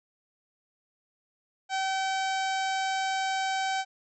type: harmonic tone with a mistuned harmonic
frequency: 767 Hz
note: G5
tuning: 38 cents flat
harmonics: 1 / 2 / 3 / 4 / 5 / 6 / 7 / 8 / 9 / 10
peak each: -28 / -34 / -38 / -40 / -42 / -44 / -45 / -46 / -47 / -48 dBFS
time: 1.69-3.85 s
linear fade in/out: 50 ms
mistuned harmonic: 4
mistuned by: +18 cents
effects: none